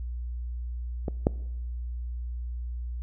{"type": "clicks", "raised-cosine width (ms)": 2, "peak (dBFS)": [-16, -7], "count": 2, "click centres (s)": [1.082, 1.269], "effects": ["noise-tail reverb RT60 0.9 s tail -22 dB re dry", "added 60 Hz sine -31 dBFS peak until 3.02 s"]}